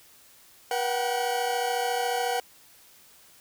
40% pulse tone cluster, 481.9 / 738 / 772 Hz, B4 / F#5 / G5, -43 / -5 / -27 cents, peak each -29 dBFS, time 0.71-2.4 s, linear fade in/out 2 ms, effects white hiss -55 dBFS RMS until 3.4 s

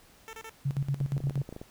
10% pulse tone bursts, 446.3 Hz, A4, 25 cents sharp, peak -33 dBFS, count 3, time 0.28-0.495 s, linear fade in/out 0 ms, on 51 ms, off 31 ms
sine tone with tremolo, 138.59 Hz, C#3, in tune, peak -25 dBFS, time 0.65-1.43 s, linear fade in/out 10 ms, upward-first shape square, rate 8.5 Hz, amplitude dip 80%
clicks, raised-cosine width 2 ms, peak -27 dBFS, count 11, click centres 1.011 / 1.167 / 1.204 / 1.271 / 1.308 / 1.377 / 1.417 / 1.491 / 1.526 / 1.564 / 1.615 s
effects pink hiss -58 dBFS RMS until 1.7 s

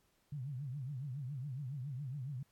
sine tone with vibrato, 135.3 Hz, C#3, 42 cents flat, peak -39 dBFS, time 0.32-2.43 s, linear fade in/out 5 ms, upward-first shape triangle, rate 7.2 Hz, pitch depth 220 cents each way, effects pink hiss -75 dBFS RMS until 2.51 s + AAC 64 kbps

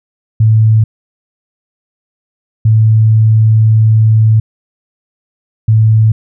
sine tone bursts at uneven times, 110 Hz, A2, in tune, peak -4 dBFS, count 3, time 0.4-0.84 / 2.65-4.4 / 5.68-6.12 s, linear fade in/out 5 ms, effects none

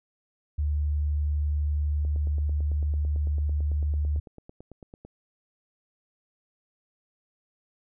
sine tone, 74 Hz, D2, 14 cents sharp, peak -23 dBFS, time 0.58-4.2 s, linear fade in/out 10 ms
click train, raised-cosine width 2 ms, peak -31 dBFS, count 28, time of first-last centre 2.05-5.05 s, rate 9 Hz
effects none

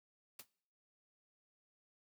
white noise with exponential decay, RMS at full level -45 dBFS, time 0.39-0.47 s, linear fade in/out 5 ms, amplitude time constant 17 ms, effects noise-tail reverb RT60 0.6 s tail -22 dB re dry

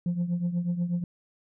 sine tone with tremolo, 174.61 Hz, F3, in tune, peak -20 dBFS, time 0.06-1.04 s, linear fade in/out 2 ms, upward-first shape triangle, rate 8.2 Hz, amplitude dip 80%, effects tanh soft clip ceiling -22 dBFS

